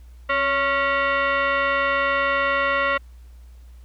sine tone with frequency modulation, 269.2 Hz, C4, 49 cents sharp, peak -18 dBFS, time 0.29-2.98 s, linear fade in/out 10 ms, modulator 829 Hz, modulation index 2.6, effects added 60 Hz sine -41 dBFS peak until 3.84 s + pink hiss -61 dBFS RMS until 3.84 s

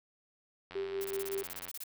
click train, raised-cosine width 0.3 ms, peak -30 dBFS, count 89, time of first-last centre 0.71-1.688 s, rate 90 Hz
sine tone with tremolo, 392 Hz, G4, in tune, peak -32 dBFS, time 0.75-1.43 s, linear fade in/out 5 ms, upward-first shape sine, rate 5.3 Hz, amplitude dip 50%
blue noise bursts, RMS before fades -42 dBFS, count 14, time 1.01-1.837 s, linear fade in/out 2 ms, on 34 ms, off 27 ms
effects none

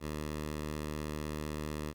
10% pulse tone, 75.8 Hz, D#2, 45 cents flat, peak -28 dBFS, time 0-1.94 s, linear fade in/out 50 ms, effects 11-bit

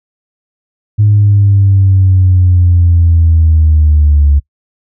sine linear sweep, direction down, 105.3 to 70.7 Hz, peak -3 dBFS, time 0.98-4.4 s, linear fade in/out 20 ms, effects noise-tail reverb RT60 0.1 s tail -24 dB re dry + tanh soft clip ceiling 0 dBFS

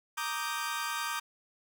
sawtooth chord, Eb major seventh, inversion second, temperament equal, 932.3 / 1174.7 / 1244.5 / 1568 Hz, Bb5 / D6 / Eb6 / G6, 0 / 0 / 0 / 0 cents, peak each -35 / -34 / -35 / -34 dBFS, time 0.17-1.2 s, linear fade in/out 10 ms, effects none

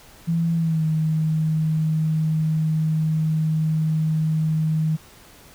sine tone with pitch glide, 166.6 to 157.25 Hz, E3 to D#3, +19 to +19 cents, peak -18 dBFS, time 0.27-4.97 s, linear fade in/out 20 ms, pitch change -100 cents, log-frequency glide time 0.55-0.84 s, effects pink hiss -48 dBFS RMS until 5.54 s

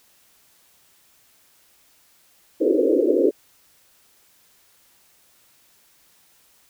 white band-pass noise, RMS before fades -18 dBFS, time 2.6-3.31 s, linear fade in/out 20 ms, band 270 to 540 Hz, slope 96 dB/octave, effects white hiss -58 dBFS RMS until 6.69 s

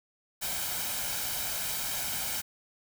white noise with comb filter, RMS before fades -33 dBFS, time 0.41-2.42 s, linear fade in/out 20 ms, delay 1.3 ms, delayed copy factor +0.55, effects none

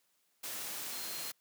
sine tone in noise, 4186 Hz, C8, in tune, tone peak -47 dBFS, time 0.92-1.31 s, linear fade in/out 10 ms, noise white, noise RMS -41 dBFS, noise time 0.43-1.32 s, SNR -9 dB, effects white hiss -75 dBFS RMS until 1.4 s + high-pass 150 Hz 12 dB/octave

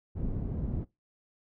pink low-pass noise, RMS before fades -33 dBFS, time 0.15-0.85 s, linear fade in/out 20 ms, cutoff 250 Hz, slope 12 dB/octave, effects noise-tail reverb RT60 0.2 s tail -19 dB re dry

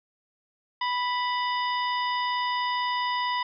harmonic tone with a mistuned harmonic, 987.8 Hz, B5, in tune, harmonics 1 / 2 / 3 / 4 / 5, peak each -26 / -32 / -36 / -38 / -40 dBFS, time 0.81-3.43 s, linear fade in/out 5 ms, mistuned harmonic 4, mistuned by -150 cents, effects none

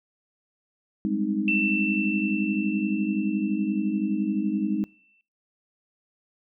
sine chord, Ab major seventh, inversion third, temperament equal, 196 / 207.7 / 261.6 / 311.1 Hz, G3 / Ab3 / C4 / Eb4, 0 / 0 / 0 / 0 cents, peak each -31 / -26 / -32 / -28 dBFS, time 1.05-4.84 s, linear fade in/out 0 ms
sine tone with exponential decay, 2676 Hz, E7, 25 cents sharp, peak -21 dBFS, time 1.48-5.21 s, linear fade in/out 1 ms, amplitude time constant 810 ms
effects noise-tail reverb RT60 0.5 s tail -26 dB re dry

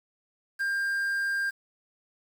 triangle tone with quantisation, 1597 Hz, G6, 32 cents sharp, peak -24 dBFS, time 0.59-1.51 s, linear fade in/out 20 ms, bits 8, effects none

